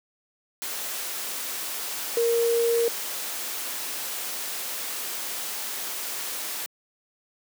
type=tone in noise; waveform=sine; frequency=466.2 Hz; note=A#4; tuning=in tune; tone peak=-19 dBFS; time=2.17-2.88 s; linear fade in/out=0 ms; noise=white; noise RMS=-32 dBFS; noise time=0.62-6.66 s; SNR=+10 dB; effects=high-pass 300 Hz 12 dB/octave